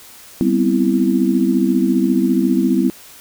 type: chord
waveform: sine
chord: C major seventh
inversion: second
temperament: equal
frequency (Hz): 196 / 246.9 / 261.6 / 329.6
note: G3 / B3 / C4 / E4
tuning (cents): 0 / 0 / 0 / 0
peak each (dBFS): -18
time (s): 0.41-2.9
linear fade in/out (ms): 0
effects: white hiss -41 dBFS RMS until 3.2 s